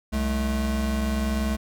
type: tone pair together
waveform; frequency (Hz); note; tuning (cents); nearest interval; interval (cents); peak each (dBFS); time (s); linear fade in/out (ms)
square; 65.05 / 215.9; C2 / A3; -9 / -33; octave + major sixth; 2076; -26 / -27; 0.12-1.57; 20
effects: none

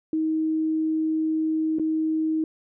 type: tone with dropouts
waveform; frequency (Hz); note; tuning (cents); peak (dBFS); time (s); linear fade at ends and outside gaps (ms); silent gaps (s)
sine; 315.9; D#4; +26; -21; 0.13-2.44; 2; 1.786-1.796
effects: none

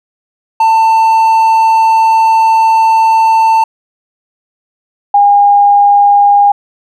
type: tone pair in turn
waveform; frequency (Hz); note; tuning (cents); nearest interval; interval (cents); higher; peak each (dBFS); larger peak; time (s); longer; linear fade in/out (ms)
triangle / sine; 893 / 812.2; A5 / G#5; +25 / -39; major second; 164; first; -3; neither; 0.6-3.64 / 5.14-6.52; first; 5
effects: none

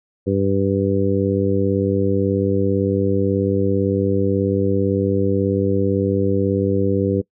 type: harmonic tone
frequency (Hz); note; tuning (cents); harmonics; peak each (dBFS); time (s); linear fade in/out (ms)
98.1; G2; +2; 1 / 2 / 3 / 4 / 5; -22 / -22 / -22 / -22 / -22; 0.26-7.22; 20
effects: noise-tail reverb RT60 0.1 s tail -22 dB re dry

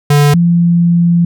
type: tone pair in turn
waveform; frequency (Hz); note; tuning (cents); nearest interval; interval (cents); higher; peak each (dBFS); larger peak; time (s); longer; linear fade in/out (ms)
square / sine; 145.4 / 171.58; D3 / F3; -17 / -30; minor third; 287; second; -6; neither; 0.1-0.34 / 0.34-1.25; second; 5
effects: none

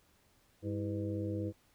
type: harmonic tone with a mistuned harmonic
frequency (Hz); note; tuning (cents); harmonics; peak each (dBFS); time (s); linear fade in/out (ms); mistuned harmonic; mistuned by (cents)
100; G2; +35; 1 / 2 / 3 / 4 / 5 / 6; -37 / -43 / -38 / -48 / -42 / -54; 0.62-1.53; 50; 3; +130
effects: pink hiss -69 dBFS RMS until 1.74 s

